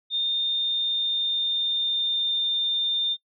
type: tone with pitch glide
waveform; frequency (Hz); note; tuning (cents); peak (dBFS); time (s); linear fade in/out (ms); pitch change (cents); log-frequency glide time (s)
sine; 3635 to 3610; A#7 to A7; -44 to +44; -22; 0.1-3.17; 50; -12; 0.35-2.5
effects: noise-tail reverb RT60 0.1 s tail -23 dB re dry